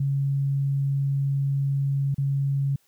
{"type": "tone with dropouts", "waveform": "sine", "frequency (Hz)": 138.59, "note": "C#3", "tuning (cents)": 0, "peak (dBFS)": -21, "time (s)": [0, 2.76], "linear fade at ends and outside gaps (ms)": 5, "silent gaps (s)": [2.145, 2.181], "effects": ["white hiss -65 dBFS RMS until 2.87 s"]}